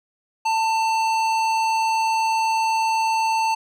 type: tone with hard clipping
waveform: sine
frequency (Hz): 892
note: A5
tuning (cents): +23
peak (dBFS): -20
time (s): 0.45-3.55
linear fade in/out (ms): 10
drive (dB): 14
effects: none